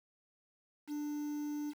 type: tone with quantisation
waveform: triangle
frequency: 295.4 Hz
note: D4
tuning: 10 cents sharp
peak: -34 dBFS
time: 0.87-1.74 s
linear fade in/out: 50 ms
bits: 9
effects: none